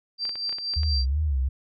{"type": "tone with tremolo", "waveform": "sine", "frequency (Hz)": 4699, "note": "D8", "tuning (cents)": 0, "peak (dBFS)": -25, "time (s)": [0.18, 1.06], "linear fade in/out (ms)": 50, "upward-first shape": "sine", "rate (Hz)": 4.2, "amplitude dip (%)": 55}
{"type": "clicks", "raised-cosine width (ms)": 0.3, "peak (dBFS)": -25, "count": 8, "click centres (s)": [0.253, 0.293, 0.356, 0.494, 0.527, 0.585, 0.737, 0.833]}
{"type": "tone with vibrato", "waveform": "sine", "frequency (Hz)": 71, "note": "C#2", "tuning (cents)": 42, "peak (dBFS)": -21, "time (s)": [0.76, 1.49], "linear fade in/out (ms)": 10, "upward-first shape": "sine", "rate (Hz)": 2.7, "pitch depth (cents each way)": 160}
{"effects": []}